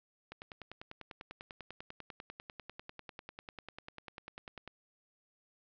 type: click train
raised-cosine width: 0.3 ms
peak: -29 dBFS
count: 45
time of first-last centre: 0.32-4.676 s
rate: 10.1 Hz
effects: low-pass 5000 Hz 12 dB/octave